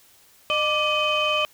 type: tone cluster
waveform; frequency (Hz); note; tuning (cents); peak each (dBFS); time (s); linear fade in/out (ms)
sine; 609 / 1174 / 2517 / 3058; D#5 / D6 / D#7 / G7; -37 / -1 / +19 / -44; -24; 0.5-1.45; 0
effects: tanh soft clip ceiling -14 dBFS + white hiss -55 dBFS RMS until 1.53 s